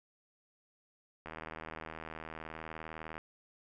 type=click train; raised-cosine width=0.5 ms; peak=-28 dBFS; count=154; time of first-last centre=1.26-3.18 s; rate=79.7 Hz; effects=none